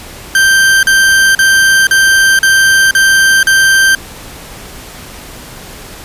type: tone bursts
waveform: 40% pulse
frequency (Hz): 1568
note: G6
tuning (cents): 0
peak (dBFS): -4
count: 7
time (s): 0.35-3.95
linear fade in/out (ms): 2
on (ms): 480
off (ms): 40
effects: pink hiss -30 dBFS RMS until 6.04 s + resampled to 32000 Hz